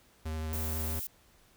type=tone with vibrato; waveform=square; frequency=78.9 Hz; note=D#2; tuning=25 cents sharp; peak=-34 dBFS; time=0.25-1 s; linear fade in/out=10 ms; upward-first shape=triangle; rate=12 Hz; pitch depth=16 cents each way
type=noise; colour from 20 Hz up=violet; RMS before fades=-38 dBFS; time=0.53-1.07 s; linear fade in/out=2 ms
effects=pink hiss -63 dBFS RMS until 1.56 s